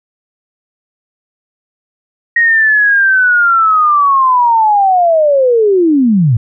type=linear sweep; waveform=sine; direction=down; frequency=1885 to 103.9 Hz; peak=-6 dBFS; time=2.36-6.37 s; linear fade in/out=5 ms; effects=none